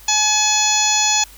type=harmonic tone; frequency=850 Hz; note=G#5; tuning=40 cents sharp; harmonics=1 / 2 / 3 / 4 / 5 / 6 / 7 / 8; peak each=-21 / -29 / -23 / -22 / -24 / -26 / -22 / -18 dBFS; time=0.08-1.24 s; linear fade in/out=5 ms; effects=added 50 Hz sine -44 dBFS peak until 1.37 s + white hiss -44 dBFS RMS until 1.37 s